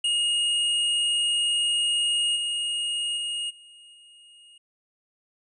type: tone with level steps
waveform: square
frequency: 2861 Hz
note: F7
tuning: 41 cents sharp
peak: -22 / -26 / -28 / -48 / -50 dBFS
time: 0.04-4.58 s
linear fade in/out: 5 ms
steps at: 2.35 / 3.16 / 3.49 / 3.93 s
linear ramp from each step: 20 ms
effects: resampled to 22050 Hz